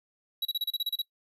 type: tone bursts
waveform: square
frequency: 3889 Hz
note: B7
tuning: 27 cents flat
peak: -27 dBFS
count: 10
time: 0.42-1.019 s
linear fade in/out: 5 ms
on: 32 ms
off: 31 ms
effects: noise-tail reverb RT60 0.1 s tail -21 dB re dry + resampled to 32000 Hz